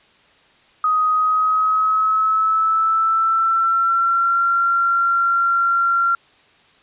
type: tone with pitch glide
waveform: sine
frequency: 1253 to 1374.3 Hz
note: D#6 to F6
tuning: +12 to -28 cents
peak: -14 dBFS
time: 0.84-6.15 s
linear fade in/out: 2 ms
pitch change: +160 cents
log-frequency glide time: 1.11-4.42 s
effects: white hiss -53 dBFS RMS until 6.82 s + resampled to 8000 Hz